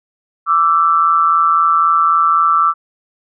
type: tone pair together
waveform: sine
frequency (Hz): 1165 / 1328.8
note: D6 / E6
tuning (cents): -14 / +13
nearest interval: major second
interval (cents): 227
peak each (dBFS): -12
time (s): 0.46-2.74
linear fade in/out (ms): 50
effects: none